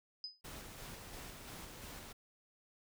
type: tone with exponential decay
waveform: sine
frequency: 5010 Hz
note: D#8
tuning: 11 cents sharp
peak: -38 dBFS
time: 0.24-0.41 s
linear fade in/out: 1 ms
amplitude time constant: 36 ms
type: noise with tremolo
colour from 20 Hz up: pink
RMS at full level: -49 dBFS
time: 0.44-2.13 s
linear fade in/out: 10 ms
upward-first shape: square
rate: 2.9 Hz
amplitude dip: 25%
effects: none